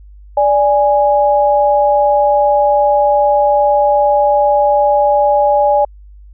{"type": "tone pair together", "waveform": "sine", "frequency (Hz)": [585.5, 828], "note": ["D5", "G#5"], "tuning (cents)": [-5, -5], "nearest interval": "tritone", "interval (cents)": 600, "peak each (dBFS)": -11, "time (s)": [0.37, 5.85], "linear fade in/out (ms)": 5, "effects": ["added 50 Hz sine -35 dBFS peak until 6.33 s"]}